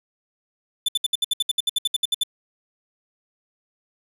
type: tone bursts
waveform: 45% pulse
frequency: 3520 Hz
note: A7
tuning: in tune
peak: -18 dBFS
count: 16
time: 0.86-2.235 s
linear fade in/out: 5 ms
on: 25 ms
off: 65 ms
effects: resampled to 32000 Hz + 8-bit